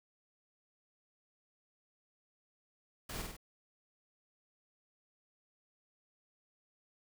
pink noise with echo, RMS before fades -43 dBFS, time 3.09-3.22 s, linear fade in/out 5 ms, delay 49 ms, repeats 3, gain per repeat -3 dB, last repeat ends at 3.367 s, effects none

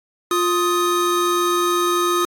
square tone pair together, 351.5 / 1251.9 Hz, F4 / D#6, +11 / +10 cents, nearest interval octave + minor seventh, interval 2199 cents, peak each -20 dBFS, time 0.31-2.25 s, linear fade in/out 2 ms, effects AAC 64 kbps

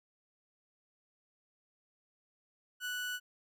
30% pulse tone, 1480 Hz, F#6, in tune, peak -33 dBFS, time 2.8-3.2 s, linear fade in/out 50 ms, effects none

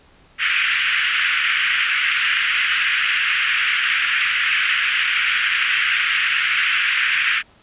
white band-pass noise, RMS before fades -19 dBFS, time 0.38-7.43 s, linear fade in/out 50 ms, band 1400 to 3000 Hz, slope 48 dB/octave, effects pink hiss -52 dBFS RMS until 7.62 s + resampled to 8000 Hz

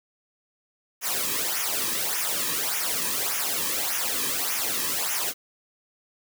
white noise with flanger, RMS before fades -27 dBFS, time 1.01-5.34 s, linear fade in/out 50 ms, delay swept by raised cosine 0.23 to 1.43 ms, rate 1.7 Hz, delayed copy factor -0.75, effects none

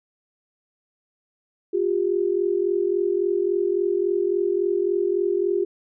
sine tone pair together, 355.7 / 399.3 Hz, F4 / G4, +32 / +32 cents, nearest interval major second, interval 200 cents, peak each -22 dBFS, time 1.73-5.65 s, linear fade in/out 10 ms, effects none

